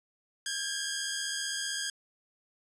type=tone pair together; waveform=10% pulse; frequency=1600 / 1675.5 Hz; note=G6 / G#6; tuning=+35 / +15 cents; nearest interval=minor second; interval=80 cents; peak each=-25 / -27 dBFS; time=0.46-1.9 s; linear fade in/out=2 ms; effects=resampled to 22050 Hz